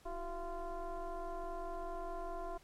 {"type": "tone with frequency modulation", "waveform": "sine", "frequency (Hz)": 329.6, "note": "E4", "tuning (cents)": 0, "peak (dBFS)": -39, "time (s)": [0.05, 2.58], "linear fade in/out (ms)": 10, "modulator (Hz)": 352, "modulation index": 2, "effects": ["pink hiss -65 dBFS RMS until 2.63 s", "low-pass 12000 Hz 12 dB/octave"]}